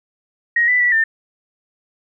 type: tone with pitch steps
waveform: sine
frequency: 1883 / 1986 / 1953 / 1798 Hz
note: A#6 / B6 / B6 / A6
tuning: +17 / +9 / -20 / +37 cents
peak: -12 dBFS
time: 0.56-1.04 s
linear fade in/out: 5 ms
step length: 120 ms
effects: none